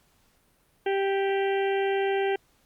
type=harmonic tone; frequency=392 Hz; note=G4; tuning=in tune; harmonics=1 / 2 / 4 / 5 / 6 / 7 / 8; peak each=-24 / -30 / -36 / -38 / -40 / -41 / -42 dBFS; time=0.86-2.36 s; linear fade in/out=5 ms; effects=pink hiss -65 dBFS RMS until 2.65 s + Opus 48 kbps